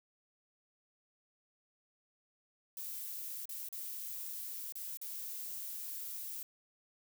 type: noise with dropouts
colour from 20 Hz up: violet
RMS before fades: -43 dBFS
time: 2.77-6.43 s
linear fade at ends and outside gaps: 2 ms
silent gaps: 3.455-3.492 / 3.688-3.727 / 4.723-4.754 / 4.972-5.014 s
effects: none